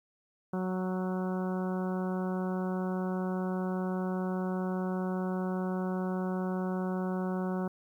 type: harmonic tone with a mistuned harmonic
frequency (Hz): 185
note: F#3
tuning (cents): 0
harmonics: 1 / 2 / 3 / 4 / 5 / 6 / 7 / 8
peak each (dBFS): -31 / -37 / -41 / -43 / -45 / -47 / -48 / -49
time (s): 0.53-7.68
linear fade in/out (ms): 5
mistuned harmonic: 7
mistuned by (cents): +17
effects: 11-bit